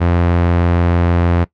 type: tone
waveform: sawtooth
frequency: 86.5 Hz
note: F2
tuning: 16 cents flat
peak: -7 dBFS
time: 0-1.45 s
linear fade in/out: 20 ms
effects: noise-tail reverb RT60 0.1 s tail -19 dB re dry + low-pass 2000 Hz 12 dB/octave